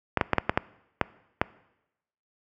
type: clicks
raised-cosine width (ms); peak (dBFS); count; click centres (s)
0.5; -5; 8; 0.173 / 0.212 / 0.333 / 0.383 / 0.495 / 0.575 / 1.013 / 1.415
effects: noise-tail reverb RT60 0.9 s tail -21 dB re dry + high-pass 60 Hz 12 dB/octave